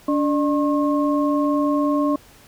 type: tone cluster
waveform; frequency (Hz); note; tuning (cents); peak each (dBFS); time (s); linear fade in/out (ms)
sine; 289.1 / 601 / 1077; D4 / D5 / C6; -27 / +40 / +50; -18 / -24 / -25; 0.08-2.16; 5
effects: pink hiss -49 dBFS RMS until 2.47 s